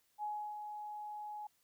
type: tone with ADSR envelope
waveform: sine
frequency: 840 Hz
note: G#5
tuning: 19 cents sharp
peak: -36 dBFS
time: 0.18-1.47 s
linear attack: 51 ms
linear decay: 320 ms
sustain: -6 dB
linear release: 4 ms
effects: white hiss -75 dBFS RMS until 1.63 s